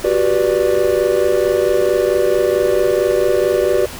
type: chord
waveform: triangle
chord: G major seventh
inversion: third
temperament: just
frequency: 367.5 / 392 / 490 / 588 Hz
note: F#4 / G4 / B4 / D5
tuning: -12 / 0 / -14 / +2 cents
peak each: -16 dBFS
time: 0.04-3.86 s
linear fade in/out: 5 ms
effects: pink hiss -31 dBFS RMS until 3.99 s